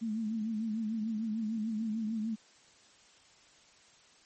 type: tone with vibrato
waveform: sine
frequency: 220 Hz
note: A3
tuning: in tune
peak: -31 dBFS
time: 0.01-2.36 s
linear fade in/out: 20 ms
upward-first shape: triangle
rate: 6.7 Hz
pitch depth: 87 cents each way
effects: white hiss -61 dBFS RMS until 4.25 s + MP3 32 kbps